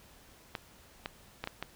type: clicks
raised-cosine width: 0.3 ms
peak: -19 dBFS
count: 5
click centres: 0.552 / 1.059 / 1.44 / 1.474 / 1.626 s
effects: pink hiss -58 dBFS RMS until 1.75 s